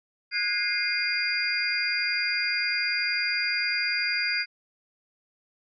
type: tone cluster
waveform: sine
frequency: 1457 / 1636 / 2103 / 2454 / 4793 Hz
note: F#6 / G#6 / C7 / D#7 / D8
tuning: -27 / -26 / +8 / -25 / +34 cents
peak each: -33 / -33 / -29 / -31 / -29 dBFS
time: 0.31-4.46 s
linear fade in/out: 50 ms
effects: none